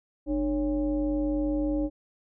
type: tone with frequency modulation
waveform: sine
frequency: 301.4 Hz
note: D4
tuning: 45 cents sharp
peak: -24 dBFS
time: 0.26-1.9 s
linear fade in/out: 50 ms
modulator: 254 Hz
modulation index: 0.79
effects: none